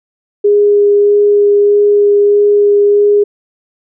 sine tone with vibrato, 410 Hz, G#4, 22 cents flat, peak -5 dBFS, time 0.44-3.24 s, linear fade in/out 10 ms, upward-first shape sine, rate 1.6 Hz, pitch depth 8 cents each way, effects none

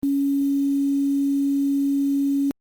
sine tone with quantisation, 278.9 Hz, C#4, 11 cents sharp, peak -18 dBFS, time 0.03-2.51 s, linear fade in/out 0 ms, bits 7, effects Opus 24 kbps

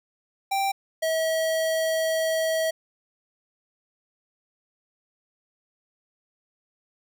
square tone pair in turn, 784 / 643.5 Hz, G5 / E5, 0 / -42 cents, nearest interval minor third, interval 342 cents, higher first, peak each -23 dBFS, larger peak neither, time 0.51-0.72 / 1.02-2.71 s, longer second, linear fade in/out 10 ms, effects none

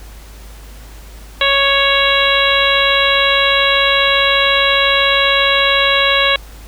harmonic tone, 554.4 Hz, C#5, in tune, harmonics 1 / 2 / 3 / 4 / 5 / 6 / 7, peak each -18 / -18 / -18 / -18 / -18 / -18 / -18 dBFS, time 1.41-6.36 s, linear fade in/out 2 ms, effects added 52 Hz sine -33 dBFS peak until 6.67 s + pink hiss -41 dBFS RMS until 6.67 s

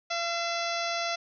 harmonic tone with a mistuned harmonic, 682 Hz, F5, 41 cents flat, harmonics 1 / 2 / 3 / 4 / 5 / 6 / 7 / 8 / 9, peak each -32 / -35 / -37 / -38 / -39 / -40 / -40 / -41 / -42 dBFS, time 0.1-1.16 s, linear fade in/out 10 ms, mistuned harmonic 4, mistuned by -53 cents, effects none

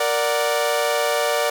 sawtooth chord, Bb augmented, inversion none, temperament equal, 466.2 / 587.3 / 740 Hz, Bb4 / D5 / F#5, 0 / 0 / 0 cents, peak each -20 / -17 / -22 dBFS, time 0-1.5 s, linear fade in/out 5 ms, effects none

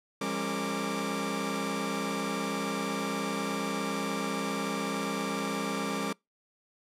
sawtooth tone cluster, 172.9 / 202.9 / 273.3 / 460.2 / 1174 Hz, F3 / G#3 / C#4 / A#4 / D6, -17 / -40 / -24 / -22 / -1 cents, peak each -36 / -31 / -32 / -34 / -33 dBFS, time 0.21-6.13 s, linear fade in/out 5 ms, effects noise-tail reverb RT60 0.2 s tail -26 dB re dry + low-pass 11000 Hz 12 dB/octave

